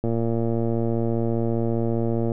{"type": "click train", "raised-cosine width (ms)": 2, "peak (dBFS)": -12, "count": 263, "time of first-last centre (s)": [0.04, 2.318], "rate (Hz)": 115, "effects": []}